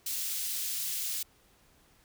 white high-pass noise, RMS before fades -34 dBFS, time 0.06-1.23 s, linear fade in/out 5 ms, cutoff 3300 Hz, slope 12 dB/octave, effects pink hiss -64 dBFS RMS until 2.04 s

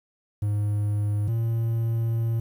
triangle tone pair in turn, 103.83 / 114.49 Hz, G#2 / A#2, 0 / -31 cents, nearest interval major second, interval 169 cents, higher second, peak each -20 dBFS, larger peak neither, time 0.42-1.28 / 1.28-2.4 s, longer second, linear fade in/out 5 ms, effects 9-bit

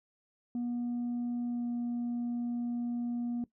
sine tone with pitch glide, 241 to 239.5 Hz, B3 to A#3, -42 to +47 cents, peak -29 dBFS, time 0.55-3.44 s, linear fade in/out 2 ms, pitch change -11 cents, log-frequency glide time 1.47-1.66 s, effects noise-tail reverb RT60 0.1 s tail -19 dB re dry + tanh soft clip ceiling -30 dBFS

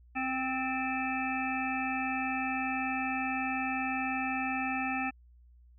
harmonic tone with a mistuned harmonic, 261.6 Hz, C4, in tune, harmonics 1 / 3 / 5 / 7 / 9 / 10, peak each -35 / -35 / -40 / -39 / -40 / -37 dBFS, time 0.15-5.11 s, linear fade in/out 20 ms, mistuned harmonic 7, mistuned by -42 cents, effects added 60 Hz sine -55 dBFS peak until 5.78 s

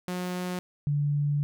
sawtooth / sine tone pair in turn, 180.5 / 145.3 Hz, F#3 / D3, -43 / -18 cents, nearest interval major third, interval 375 cents, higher first, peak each -26 / -23 dBFS, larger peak second, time 0.08-0.59 / 0.87-1.43 s, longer second, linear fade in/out 0 ms, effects none

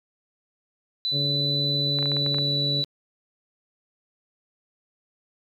sine tone with pitch glide, 3989 to 3955 Hz, B7 to B7, +17 to +2 cents, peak -23 dBFS, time 1.05-2.84 s, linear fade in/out 0 ms, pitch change -15 cents, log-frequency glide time 1.75-2.62 s
harmonic tone, 142.3 Hz, C#3, 46 cents sharp, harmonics 1 / 2 / 3 / 4, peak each -27 / -34 / -37 / -36 dBFS, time 1.11-2.85 s, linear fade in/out 50 ms
clicks, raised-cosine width 0.5 ms, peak -21 dBFS, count 8, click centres 1.988 / 2.027 / 2.058 / 2.118 / 2.167 / 2.263 / 2.345 / 2.385 s
effects 9-bit

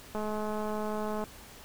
click train, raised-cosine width 1 ms, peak -22 dBFS, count 233, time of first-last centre 0.15-1.239 s, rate 213 Hz, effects pink hiss -50 dBFS RMS until 1.64 s

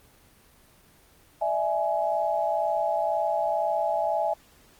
sine tone cluster, 598 / 660 / 837 Hz, D5 / E5 / G#5, +31 / +2 / +13 cents, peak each -30 / -26 / -27 dBFS, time 1.41-4.34 s, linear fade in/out 10 ms, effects pink hiss -57 dBFS RMS until 4.79 s + Opus 24 kbps

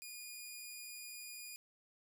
10% pulse tone, 2444 Hz, D#7, 32 cents flat, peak -38 dBFS, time 0.02-1.56 s, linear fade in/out 0 ms, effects none

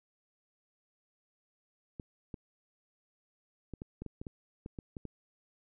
clicks, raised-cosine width 3 ms, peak -28 dBFS, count 12, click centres 1.998 / 2.342 / 3.737 / 3.819 / 4.02 / 4.063 / 4.215 / 4.268 / 4.661 / 4.788 / 4.968 / 5.053 s, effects none

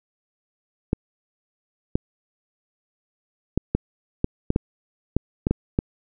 clicks, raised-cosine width 3 ms, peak -6 dBFS, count 11, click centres 0.931 / 1.955 / 3.576 / 3.75 / 4.244 / 4.504 / 4.561 / 5.166 / 5.469 / 5.51 / 5.789 s, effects none

